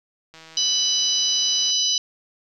click train, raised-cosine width 0.2 ms, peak -27 dBFS, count 221, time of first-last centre 0.34-1.706 s, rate 161 Hz
harmonic tone, 993 Hz, B5, 9 cents sharp, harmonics 3 / 4 / 5 / 6, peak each -24 / -24 / -24 / -24 dBFS, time 0.57-1.98 s, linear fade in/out 2 ms
effects none

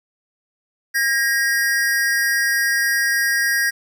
square tone pair together, 1628.3 / 1885 Hz, G#6 / A#6, -35 / +19 cents, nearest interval minor third, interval 254 cents, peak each -20 dBFS, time 0.94-3.71 s, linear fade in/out 20 ms, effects 9-bit

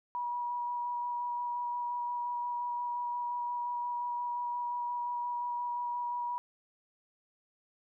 sine tone with vibrato, 966 Hz, B5, 39 cents flat, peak -32 dBFS, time 0.15-6.38 s, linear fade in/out 0 ms, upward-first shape square, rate 5.7 Hz, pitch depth 9 cents each way, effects none

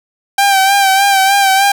sawtooth tone with vibrato, 784 Hz, G5, in tune, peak -4 dBFS, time 0.38-1.72 s, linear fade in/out 5 ms, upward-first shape sine, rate 3.3 Hz, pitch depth 42 cents each way, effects none

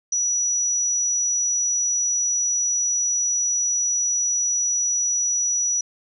sine tone, 5870 Hz, F#8, 15 cents flat, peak -19 dBFS, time 0.12-5.81 s, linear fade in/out 5 ms, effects none

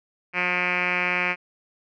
5% pulse tone with low-pass filter, 179.2 Hz, F3, 45 cents sharp, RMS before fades -24 dBFS, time 0.33-1.36 s, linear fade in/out 50 ms, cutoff 2400 Hz, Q 6.6, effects none

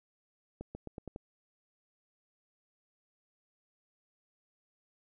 accelerating click train, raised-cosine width 2 ms, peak -28 dBFS, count 6, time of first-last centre 0.61-1.161 s, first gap 140 ms, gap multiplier 0.88, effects none

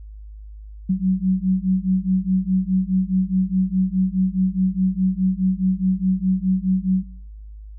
sine beating tone pair, 184.9 / 189.7 Hz, F#3 / F#3, -1 / +43 cents, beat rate 4.8 Hz, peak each -20 dBFS, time 0.89-7.04 s, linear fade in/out 10 ms, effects noise-tail reverb RT60 1.0 s tail -25 dB re dry + added 52 Hz sine -35 dBFS peak until 7.78 s

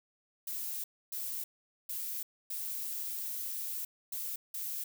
violet noise bursts at uneven times, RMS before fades -38 dBFS, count 6, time 0.47-0.84 / 1.12-1.44 / 1.89-2.23 / 2.5-3.85 / 4.12-4.36 / 4.54-4.84 s, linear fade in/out 5 ms, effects none

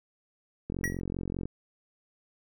click train, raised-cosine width 3 ms, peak -21 dBFS, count 35, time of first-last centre 0.7-1.456 s, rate 45 Hz
square tone with exponential decay, 1915 Hz, A#6, 46 cents sharp, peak -26 dBFS, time 0.84-1 s, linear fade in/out 0 ms, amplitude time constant 33 ms
effects none

